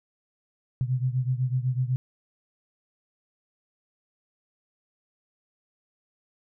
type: beating tone pair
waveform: sine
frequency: 125.2 / 133.2 Hz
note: B2 / C3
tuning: +24 / +31 cents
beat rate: 8 Hz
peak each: -25 / -28 dBFS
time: 0.81-1.96 s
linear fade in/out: 0 ms
effects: none